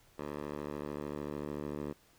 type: tone with band-pass filter sweep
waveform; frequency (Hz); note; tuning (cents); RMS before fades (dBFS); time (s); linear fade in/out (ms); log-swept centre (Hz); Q
10% pulse; 73.42; D2; 0; -40; 0.18-1.93; 10; 660 to 380; 0.72
effects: pink hiss -65 dBFS RMS until 2.18 s